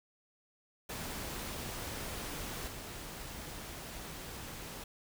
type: noise with level steps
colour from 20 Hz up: pink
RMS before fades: -41 / -45 dBFS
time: 0.89-4.84 s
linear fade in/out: 5 ms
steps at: 2.67 s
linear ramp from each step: 10 ms
effects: none